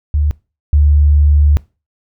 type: tone pair in turn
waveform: sine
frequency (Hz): 74 / 73.4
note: D2 / D2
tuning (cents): +14 / 0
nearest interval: unison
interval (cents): 14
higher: first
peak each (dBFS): -10 / -6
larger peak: second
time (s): 0.14-0.31 / 0.73-1.57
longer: second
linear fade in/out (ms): 0
effects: noise-tail reverb RT60 0.3 s tail -22 dB re dry